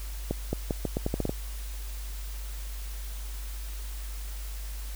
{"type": "accelerating click train", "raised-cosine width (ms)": 2, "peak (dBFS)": -14, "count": 10, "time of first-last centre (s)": [0.31, 1.294], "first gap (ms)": 220, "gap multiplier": 0.81, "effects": ["added 50 Hz sine -34 dBFS peak until 4.95 s", "white hiss -46 dBFS RMS until 4.95 s"]}